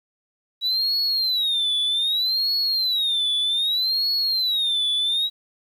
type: tone with vibrato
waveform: sine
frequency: 3881 Hz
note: B7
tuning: 31 cents flat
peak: -17 dBFS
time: 0.61-5.3 s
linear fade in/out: 50 ms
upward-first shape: sine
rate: 0.64 Hz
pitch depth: 200 cents each way
effects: tanh soft clip ceiling -18 dBFS + 9-bit